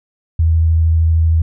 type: tone with vibrato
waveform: sine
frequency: 81.3 Hz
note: E2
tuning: 23 cents flat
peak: -9 dBFS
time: 0.39-1.42 s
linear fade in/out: 5 ms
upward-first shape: sine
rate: 13 Hz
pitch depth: 15 cents each way
effects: none